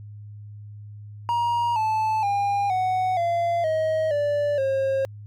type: tone with pitch steps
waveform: triangle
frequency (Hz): 947 / 873.4 / 805.6 / 743 / 685.3 / 632 / 582.9 / 537.7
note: A#5 / A5 / G5 / F#5 / F5 / D#5 / D5 / C5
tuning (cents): +27 / -13 / +47 / +7 / -33 / +27 / -13 / +47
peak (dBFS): -18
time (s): 1.29-5.05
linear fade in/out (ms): 0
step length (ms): 470
effects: added 104 Hz sine -37 dBFS peak until 5.26 s + MP3 96 kbps